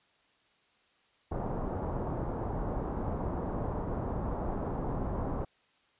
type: low-pass noise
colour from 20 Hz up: pink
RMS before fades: -34 dBFS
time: 1.31-5.45 s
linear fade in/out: 10 ms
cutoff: 1000 Hz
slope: 24 dB/octave
effects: white hiss -68 dBFS RMS until 5.99 s + resampled to 8000 Hz